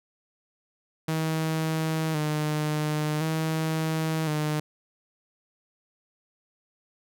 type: tone with vibrato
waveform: sawtooth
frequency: 155.56 Hz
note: D#3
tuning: in tune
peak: -21 dBFS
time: 1.08-4.6 s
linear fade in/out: 5 ms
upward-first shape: square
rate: 0.47 Hz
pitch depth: 40 cents each way
effects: none